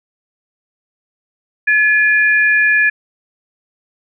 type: tone pair together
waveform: sine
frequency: 1709 / 2417 Hz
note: G#6 / D7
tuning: +49 / +49 cents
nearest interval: tritone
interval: 600 cents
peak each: -10 / -16 dBFS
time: 1.67-2.9 s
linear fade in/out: 10 ms
effects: none